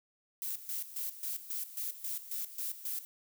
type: noise with tremolo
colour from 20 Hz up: violet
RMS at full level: -37 dBFS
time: 0.42-3.05 s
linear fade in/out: 0 ms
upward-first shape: square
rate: 3.7 Hz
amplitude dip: 75%
effects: none